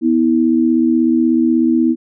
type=tone pair together; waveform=sine; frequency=246.9 / 323.3 Hz; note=B3 / E4; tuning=0 / -34 cents; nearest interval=perfect fourth; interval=466 cents; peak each=-13 dBFS; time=0.01-1.96 s; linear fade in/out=50 ms; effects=none